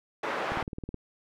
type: band-pass noise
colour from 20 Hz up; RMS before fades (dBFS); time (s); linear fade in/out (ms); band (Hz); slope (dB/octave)
pink; -32; 0.23-0.63; 5; 520 to 1700; 12
type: click train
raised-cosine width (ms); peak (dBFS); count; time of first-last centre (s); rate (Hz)
3; -23; 9; 0.52-0.943; 18.9
effects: none